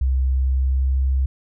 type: tone with pitch glide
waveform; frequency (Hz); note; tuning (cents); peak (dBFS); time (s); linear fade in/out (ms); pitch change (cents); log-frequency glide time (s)
sine; 65.41 to 66.4; C2 to C2; 0 to +26; -15; 0.01-1.26; 5; +26; 0.23-1.08
effects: tanh soft clip ceiling -11 dBFS